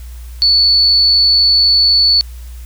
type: tone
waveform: sine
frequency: 4452 Hz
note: C#8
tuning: 7 cents sharp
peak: -7 dBFS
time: 0.42-2.21 s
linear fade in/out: 0 ms
effects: added 60 Hz sine -27 dBFS peak until 2.65 s + white hiss -44 dBFS RMS until 2.65 s